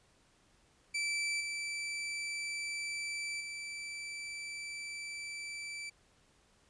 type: tone with level steps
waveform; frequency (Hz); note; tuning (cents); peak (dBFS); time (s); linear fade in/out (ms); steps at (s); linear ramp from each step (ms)
sawtooth; 2325; D7; -18; -29 / -33 / -37; 0.94-5.9; 10; 1.4 / 3.4; 10
effects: pink hiss -68 dBFS RMS until 6.69 s + resampled to 22050 Hz